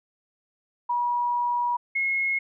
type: tone pair in turn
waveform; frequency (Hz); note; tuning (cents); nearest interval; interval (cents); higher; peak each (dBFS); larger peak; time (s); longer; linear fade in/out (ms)
sine; 965 / 2166; B5 / C#7; -40 / -41; octave + major second; 1399; second; -22; neither; 0.89-1.77 / 1.95-2.39; first; 10
effects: none